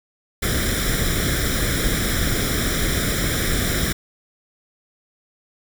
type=noise with comb filter; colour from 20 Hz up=pink; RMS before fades=-21 dBFS; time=0.42-3.93 s; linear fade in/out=10 ms; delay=0.55 ms; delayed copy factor=+0.8; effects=none